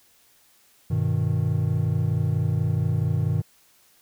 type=chord; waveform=triangle; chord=G augmented; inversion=none; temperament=equal with one note detuned; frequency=99.02 / 123.47 / 155.56 Hz; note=G2 / B2 / D#3; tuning=+18 / 0 / 0 cents; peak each=-23 dBFS; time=0.9-3.42 s; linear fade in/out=10 ms; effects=white hiss -59 dBFS RMS until 4.01 s